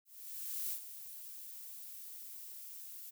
violet noise with ADSR envelope, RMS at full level -38 dBFS, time 0.05-3.11 s, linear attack 660 ms, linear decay 87 ms, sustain -11 dB, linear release 17 ms, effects none

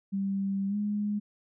sine tone with pitch glide, 196 to 207.3 Hz, G3 to G#3, 0 to -3 cents, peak -27 dBFS, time 0.12-1.2 s, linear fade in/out 20 ms, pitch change +97 cents, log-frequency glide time 0.68-0.76 s, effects none

